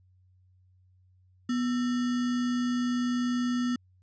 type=tone with sample-and-hold; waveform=sine; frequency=245.5 Hz; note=B3; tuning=10 cents flat; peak=-25 dBFS; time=1.49-3.76 s; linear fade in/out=5 ms; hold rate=1575 Hz; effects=added 92 Hz sine -59 dBFS peak until 4.02 s + resampled to 16000 Hz